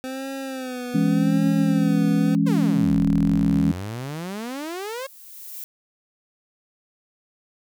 25% pulse tone with vibrato, 257.9 Hz, C4, 25 cents flat, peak -25 dBFS, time 0.04-2.35 s, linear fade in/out 0 ms, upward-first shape sine, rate 0.85 Hz, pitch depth 82 cents each way
sine chord, C# minor, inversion first, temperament just, 166.31 / 207.9 / 277.2 Hz, E3 / G#3 / C#4, +16 / +2 / 0 cents, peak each -21 dBFS, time 0.94-3.72 s, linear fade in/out 10 ms
sawtooth exponential two-way sweep, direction down then up, 554.4 to 34.65 to 554.4 Hz, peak -25 dBFS, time 2.46-5.07 s, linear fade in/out 10 ms, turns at 3.07 s
violet noise with exponential growth, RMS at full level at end -34 dBFS, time 4.03-5.64 s, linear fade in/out 0 ms, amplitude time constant 350 ms
effects none

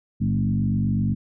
sine tone with frequency modulation, 161.6 Hz, E3, 34 cents flat, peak -19 dBFS, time 0.2-1.15 s, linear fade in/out 20 ms, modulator 47.9 Hz, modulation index 1.7, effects none

